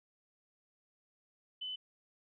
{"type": "tone", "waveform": "sine", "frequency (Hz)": 3019, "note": "F#7", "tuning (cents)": 34, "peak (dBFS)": -38, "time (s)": [1.61, 1.76], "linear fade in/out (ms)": 10, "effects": []}